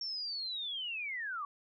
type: linear sweep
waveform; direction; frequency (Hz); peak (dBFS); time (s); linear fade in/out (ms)
sine; down; 5510 to 1108.7; -36; 0.01-1.45; 2
effects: none